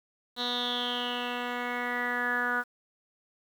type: tone with low-pass filter sweep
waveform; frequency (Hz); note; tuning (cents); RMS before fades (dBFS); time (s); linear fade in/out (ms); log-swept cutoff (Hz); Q
10% pulse; 244.2; B3; -19; -31; 0.36-2.64; 50; 4000 to 1500; 8.9
effects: 9-bit